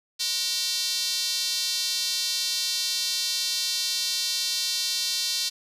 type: tone with high-pass filter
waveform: square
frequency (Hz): 209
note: G#3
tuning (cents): +11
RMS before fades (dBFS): -27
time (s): 0.19-5.5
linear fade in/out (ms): 20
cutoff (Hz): 4300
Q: 3.2
effects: resampled to 32000 Hz + 9-bit